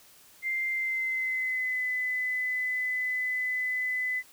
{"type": "tone with pitch glide", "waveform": "sine", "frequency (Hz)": [2092, 2009], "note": ["C7", "B6"], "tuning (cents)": [-1, 29], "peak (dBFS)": -27, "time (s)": [0.42, 4.23], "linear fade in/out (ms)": 50, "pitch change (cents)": -70, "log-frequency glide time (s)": [0.7, 1.85], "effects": ["white hiss -56 dBFS RMS until 4.32 s"]}